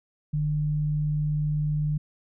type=tone pair together; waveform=sine; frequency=42.09 / 150 Hz; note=E1 / D3; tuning=+37 / +37 cents; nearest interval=octave + minor seventh; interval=2200 cents; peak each=-34 / -23 dBFS; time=0.33-1.98 s; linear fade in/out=10 ms; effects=none